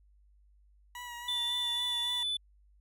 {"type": "tone with vibrato", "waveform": "20% pulse", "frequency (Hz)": 966, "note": "B5", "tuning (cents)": -39, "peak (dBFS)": -36, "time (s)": [0.95, 2.23], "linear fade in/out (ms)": 2, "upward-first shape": "sine", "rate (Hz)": 3.6, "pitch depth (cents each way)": 26}
{"type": "tone with pitch glide", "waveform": "triangle", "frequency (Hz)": [3520, 3490], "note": ["A7", "A7"], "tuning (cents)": [0, -15], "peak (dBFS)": -29, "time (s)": [1.28, 2.37], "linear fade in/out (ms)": 5, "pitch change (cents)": -15, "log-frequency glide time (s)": [1.66, 1.76]}
{"effects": ["added 50 Hz sine -60 dBFS peak until 2.8 s"]}